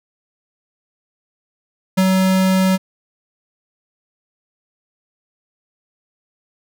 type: tone with ADSR envelope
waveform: square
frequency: 188.4 Hz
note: F#3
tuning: 32 cents sharp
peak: -11 dBFS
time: 1.97-2.78 s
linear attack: 14 ms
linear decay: 52 ms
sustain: -2 dB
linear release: 32 ms
effects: none